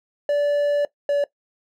triangle tone pair in turn, 580 / 573.3 Hz, D5 / D5, -22 / -42 cents, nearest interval unison, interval 20 cents, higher first, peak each -15 dBFS, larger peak neither, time 0.29-0.85 / 1.09-1.24 s, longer first, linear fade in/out 2 ms, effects noise-tail reverb RT60 0.1 s tail -18 dB re dry

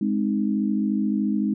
sine chord, Ab major, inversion none, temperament equal, 207.7 / 261.6 / 311.1 Hz, Ab3 / C4 / Eb4, 0 / 0 / 0 cents, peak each -22 / -27 / -27 dBFS, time 0.01-1.54 s, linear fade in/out 5 ms, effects none

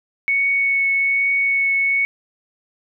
sine tone with vibrato, 2217 Hz, C#7, in tune, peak -15 dBFS, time 0.28-2.05 s, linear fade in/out 0 ms, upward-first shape triangle, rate 1.2 Hz, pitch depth 10 cents each way, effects none

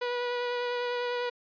sawtooth tone with vibrato, 487.7 Hz, B4, 22 cents flat, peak -25 dBFS, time 0.01-1.3 s, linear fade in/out 10 ms, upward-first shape sine, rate 10 Hz, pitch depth 13 cents each way, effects resampled to 11025 Hz

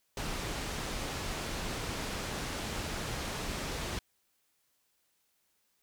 pink low-pass noise, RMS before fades -37 dBFS, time 0.17-3.99 s, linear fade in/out 2 ms, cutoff 7900 Hz, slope 12 dB/octave, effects white hiss -75 dBFS RMS until 5.82 s

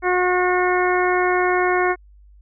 harmonic tone, 362.2 Hz, F#4, 37 cents flat, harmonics 1 / 2 / 3 / 4 / 5 / 6, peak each -19 / -22 / -24 / -25 / -26 / -27 dBFS, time 0.02-1.96 s, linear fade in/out 50 ms, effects added 50 Hz sine -45 dBFS peak until 2.41 s

